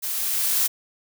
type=noise with level ramp; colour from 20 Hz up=blue; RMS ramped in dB=-28 to -20 dBFS; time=0.02-0.68 s; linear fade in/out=20 ms; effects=none